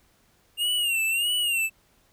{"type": "tone with vibrato", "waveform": "square", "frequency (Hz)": 2794, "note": "F7", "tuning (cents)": 0, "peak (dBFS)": -23, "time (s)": [0.57, 1.7], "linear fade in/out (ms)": 50, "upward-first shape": "sine", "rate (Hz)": 1.6, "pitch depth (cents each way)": 100, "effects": ["pink hiss -63 dBFS RMS until 2.12 s"]}